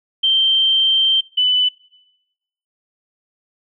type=tone pair in turn; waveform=sine; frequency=3136 / 2996 Hz; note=G7 / F#7; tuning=0 / +21 cents; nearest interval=minor second; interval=79 cents; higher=first; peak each=-12 dBFS; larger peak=neither; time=0.23-1.21 / 1.37-1.69 s; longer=first; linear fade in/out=10 ms; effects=noise-tail reverb RT60 1.0 s tail -24 dB re dry